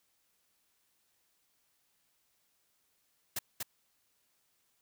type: noise with echo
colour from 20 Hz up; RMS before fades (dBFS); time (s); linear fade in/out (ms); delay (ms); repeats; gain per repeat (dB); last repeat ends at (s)
white; -35; 3.36-3.39; 5; 240; 1; -2; 3.63
effects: white hiss -75 dBFS RMS until 4.81 s